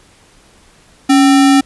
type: tone with sample-and-hold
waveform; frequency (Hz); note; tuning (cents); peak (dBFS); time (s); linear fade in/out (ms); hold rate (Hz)
sine; 277.2; C#4; 0; -5; 1.09-1.61; 10; 1050
effects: pink hiss -47 dBFS RMS until 1.65 s + resampled to 24000 Hz